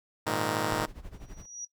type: chord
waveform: 5% pulse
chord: Ab suspended second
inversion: none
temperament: just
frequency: 103.83 / 116.8 / 155.74 Hz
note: Ab2 / Bb2 / Eb3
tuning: 0 / +4 / +2 cents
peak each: -22 dBFS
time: 0.26-0.86 s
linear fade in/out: 10 ms
type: noise with tremolo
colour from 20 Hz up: brown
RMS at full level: -41 dBFS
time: 0.71-1.46 s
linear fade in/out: 5 ms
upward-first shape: sine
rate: 12 Hz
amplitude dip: 80%
type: tone with exponential growth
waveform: sine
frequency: 5790 Hz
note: F#8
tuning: 38 cents flat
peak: -31 dBFS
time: 1.14-1.65 s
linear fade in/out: 5 ms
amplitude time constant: 110 ms
effects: noise-tail reverb RT60 0.1 s tail -18 dB re dry